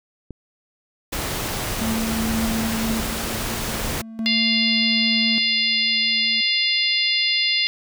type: clicks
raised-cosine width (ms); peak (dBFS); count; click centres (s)
3; -21; 3; 0.307 / 2.914 / 3.547
type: noise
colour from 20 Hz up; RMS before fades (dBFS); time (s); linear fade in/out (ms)
pink; -26; 1.12-4.02; 10
type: tone with tremolo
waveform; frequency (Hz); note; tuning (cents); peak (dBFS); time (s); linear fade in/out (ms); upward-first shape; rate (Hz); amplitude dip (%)
triangle; 223.8; A3; +30; -20; 1.81-6.41; 5; square; 0.42; 75
type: harmonic tone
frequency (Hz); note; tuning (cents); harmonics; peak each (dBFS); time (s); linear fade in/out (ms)
698.5; F5; 0; 3 / 4 / 5 / 6 / 7; -24 / -24 / -24 / -24 / -24; 4.26-7.67; 0
effects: none